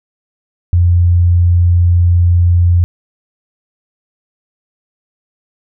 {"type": "tone", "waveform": "sine", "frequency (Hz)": 87.4, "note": "F2", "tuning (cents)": 2, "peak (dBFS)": -6, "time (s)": [0.73, 2.84], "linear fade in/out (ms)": 0, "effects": []}